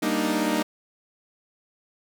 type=chord; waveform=sawtooth; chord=Eb major seventh; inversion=first; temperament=equal; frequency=196 / 233.1 / 293.7 / 311.1 Hz; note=G3 / Bb3 / D4 / Eb4; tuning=0 / 0 / 0 / 0 cents; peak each=-26 / -24 / -25 / -22 dBFS; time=0.02-0.63 s; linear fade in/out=10 ms; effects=none